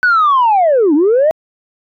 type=linear two-way sweep; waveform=sine; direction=down then up; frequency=1508 to 277.2 to 648 Hz; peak=-6 dBFS; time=0.03-1.31 s; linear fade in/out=0 ms; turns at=0.94 s; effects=tanh soft clip ceiling -5 dBFS